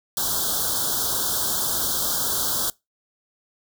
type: band-stop noise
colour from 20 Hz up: white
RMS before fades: -24 dBFS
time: 0.17-2.7 s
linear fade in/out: 2 ms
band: 1600 to 3200 Hz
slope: 96 dB/octave
effects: noise-tail reverb RT60 0.2 s tail -23 dB re dry